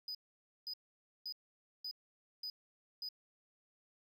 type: tone bursts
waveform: triangle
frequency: 4978 Hz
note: D#8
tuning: in tune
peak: -39 dBFS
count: 6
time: 0.08-3.088 s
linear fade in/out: 2 ms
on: 68 ms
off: 520 ms
effects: none